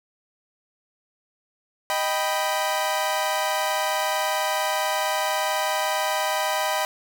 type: chord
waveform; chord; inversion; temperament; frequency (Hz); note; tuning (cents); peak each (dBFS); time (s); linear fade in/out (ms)
sawtooth; Eb augmented; none; equal; 622.3 / 784 / 987.8; Eb5 / G5 / B5; 0 / 0 / 0; -23; 1.9-6.85; 0
effects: none